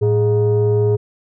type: tone pair together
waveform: sine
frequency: 110 / 415.3 Hz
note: A2 / G#4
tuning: 0 / 0 cents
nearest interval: octave + major seventh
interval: 2300 cents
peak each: -13 dBFS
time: 0.01-0.97 s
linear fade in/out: 20 ms
effects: tanh soft clip ceiling -9 dBFS